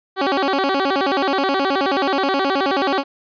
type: tone with vibrato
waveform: 15% pulse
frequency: 325.9 Hz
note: E4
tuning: 20 cents flat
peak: -10 dBFS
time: 0.16-3.04 s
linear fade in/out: 50 ms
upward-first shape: square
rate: 9.4 Hz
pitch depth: 280 cents each way
effects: resampled to 11025 Hz